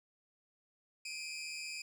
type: tone pair together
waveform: 20% pulse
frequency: 2379 / 2534 Hz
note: D7 / D#7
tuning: +22 / +31 cents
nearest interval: minor second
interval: 109 cents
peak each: -39 / -39 dBFS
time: 1.05-1.82 s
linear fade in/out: 5 ms
effects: low-pass 12000 Hz 12 dB/octave + 11-bit